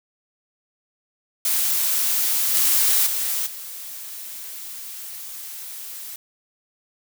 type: noise with level steps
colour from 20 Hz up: blue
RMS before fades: -21 / -18 / -24 / -35 dBFS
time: 1.45-6.16 s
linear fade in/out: 2 ms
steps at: 2.54 / 3.06 / 3.46 s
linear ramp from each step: 10 ms
effects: none